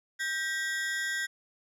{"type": "ring-modulated tone", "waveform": "40% pulse", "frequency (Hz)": 1744, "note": "A6", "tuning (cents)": -16, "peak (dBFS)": -26, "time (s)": [0.19, 1.27], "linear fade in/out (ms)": 20, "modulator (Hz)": 169, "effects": ["low-pass 11000 Hz 12 dB/octave"]}